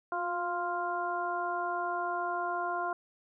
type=harmonic tone with a mistuned harmonic; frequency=349.2 Hz; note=F4; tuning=in tune; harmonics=1 / 2 / 3 / 4; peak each=-39 / -34 / -35 / -37 dBFS; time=0.12-2.93 s; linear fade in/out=2 ms; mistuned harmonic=1; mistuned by=+33 cents; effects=none